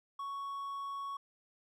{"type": "tone", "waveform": "triangle", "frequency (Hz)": 1112, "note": "C#6", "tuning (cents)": 5, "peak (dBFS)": -36, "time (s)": [0.19, 1.17], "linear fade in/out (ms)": 5, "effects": []}